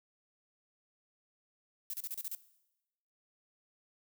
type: noise bursts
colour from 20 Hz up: violet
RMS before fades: -39 dBFS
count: 7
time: 1.9-2.349 s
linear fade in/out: 0 ms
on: 35 ms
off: 34 ms
effects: noise-tail reverb RT60 0.9 s tail -17 dB re dry